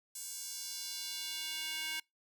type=tone with high-pass filter sweep; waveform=square; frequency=315 Hz; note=D#4; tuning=21 cents sharp; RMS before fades=-41 dBFS; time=0.15-2 s; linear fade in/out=5 ms; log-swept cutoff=7500 to 2200 Hz; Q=1.6; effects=noise-tail reverb RT60 0.2 s tail -26 dB re dry